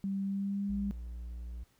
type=tone with pitch glide; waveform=sine; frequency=195.6 to 200.4 Hz; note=G3 to G3; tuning=-4 to +38 cents; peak=-31 dBFS; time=0.04-0.91 s; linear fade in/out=0 ms; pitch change=+42 cents; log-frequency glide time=0.22-0.66 s
type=tone; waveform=triangle; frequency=59.2 Hz; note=A#1; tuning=27 cents sharp; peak=-37 dBFS; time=0.69-1.64 s; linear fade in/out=10 ms
effects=pink hiss -70 dBFS RMS until 1.79 s